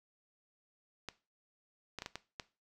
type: clicks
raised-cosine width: 0.2 ms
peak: -23 dBFS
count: 6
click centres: 1.087 / 1.987 / 2.021 / 2.061 / 2.156 / 2.398 s
effects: noise-tail reverb RT60 0.3 s tail -17 dB re dry